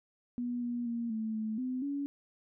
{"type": "tone with pitch steps", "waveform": "sine", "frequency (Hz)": [243.1, 240.4, 234.1, 220.2, 218, 254.8, 282.5], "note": ["B3", "B3", "A#3", "A3", "A3", "C4", "C#4"], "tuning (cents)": [-27, -46, 8, 2, -16, -46, 33], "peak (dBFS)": -32, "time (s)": [0.38, 2.06], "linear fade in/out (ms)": 0, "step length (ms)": 240, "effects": []}